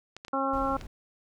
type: clicks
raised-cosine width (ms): 0.2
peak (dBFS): -24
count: 4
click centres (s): 0.166 / 0.249 / 0.282 / 0.812
type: harmonic tone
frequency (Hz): 270.6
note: C#4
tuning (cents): -42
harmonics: 1 / 2 / 3 / 4 / 5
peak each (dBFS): -32 / -32 / -32 / -32 / -32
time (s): 0.33-0.77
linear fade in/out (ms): 5
type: noise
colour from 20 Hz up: brown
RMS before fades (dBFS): -40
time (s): 0.53-0.87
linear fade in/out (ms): 5
effects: none